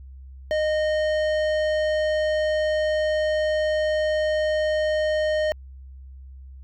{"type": "tone with tanh clipping", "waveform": "sine", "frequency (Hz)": 616, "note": "D#5", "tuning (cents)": -17, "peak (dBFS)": -22, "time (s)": [0.51, 5.52], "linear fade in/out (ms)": 0, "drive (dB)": 14, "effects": ["added 66 Hz sine -39 dBFS peak until 6.63 s"]}